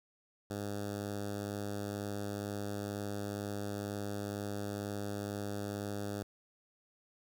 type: tone with notch filter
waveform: 10% pulse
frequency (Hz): 102.1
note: G#2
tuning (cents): -29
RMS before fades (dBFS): -39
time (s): 0.5-6.23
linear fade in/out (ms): 5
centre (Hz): 2300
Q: 1
effects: none